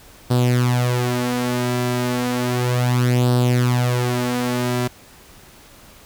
sawtooth tone with flanger, 123.47 Hz, B2, in tune, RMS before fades -19 dBFS, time 0.3-4.88 s, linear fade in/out 10 ms, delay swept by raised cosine 0.22 to 5.12 ms, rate 0.33 Hz, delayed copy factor +0.7, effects pink hiss -46 dBFS RMS until 6.05 s

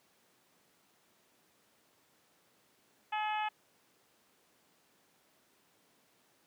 harmonic tone, 426.4 Hz, G#4, 46 cents sharp, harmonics 2 / 3 / 4 / 5 / 6 / 7 / 8, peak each -33 / -43 / -43 / -47 / -42 / -47 / -54 dBFS, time 3.12-3.49 s, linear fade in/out 10 ms, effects pink hiss -69 dBFS RMS until 6.46 s + high-pass 200 Hz 12 dB/octave

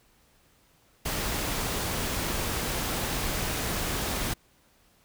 pink noise, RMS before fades -30 dBFS, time 1.05-4.34 s, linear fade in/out 10 ms, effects pink hiss -63 dBFS RMS until 5.04 s

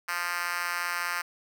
5% pulse tone with high-pass filter, 174.9 Hz, F3, 3 cents sharp, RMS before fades -31 dBFS, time 0.08-1.22 s, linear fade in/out 10 ms, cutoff 1300 Hz, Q 1.4, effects none

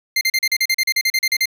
25% pulse tone bursts, 2095 Hz, C7, 2 cents sharp, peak -11 dBFS, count 15, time 0.16-1.457 s, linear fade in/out 5 ms, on 51 ms, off 38 ms, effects none

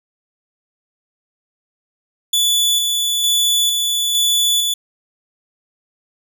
sawtooth tone with tremolo, 3459 Hz, A7, 30 cents flat, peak -10 dBFS, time 2.33-4.74 s, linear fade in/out 5 ms, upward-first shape square, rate 1.1 Hz, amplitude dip 30%, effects none

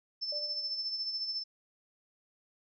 sine tone with tremolo, 5290 Hz, E8, 5 cents sharp, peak -31 dBFS, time 0.21-1.44 s, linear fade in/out 20 ms, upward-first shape sine, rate 14 Hz, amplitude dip 50%
sine tone with exponential decay, 587.3 Hz, D5, in tune, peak -38 dBFS, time 0.32-0.92 s, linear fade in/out 5 ms, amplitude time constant 130 ms
effects none

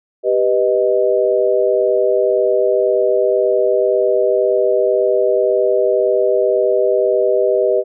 sine chord, G augmented, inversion none, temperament equal, 392 / 493.9 / 622.3 Hz, G4 / B4 / D#5, 0 / 0 / 0 cents, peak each -16 dBFS, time 0.23-7.84 s, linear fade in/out 50 ms, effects none

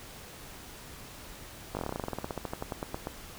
slowing click train, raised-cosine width 1 ms, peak -19 dBFS, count 24, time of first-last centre 1.75-3.071 s, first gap 19 ms, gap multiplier 1.09, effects pink hiss -47 dBFS RMS until 3.38 s

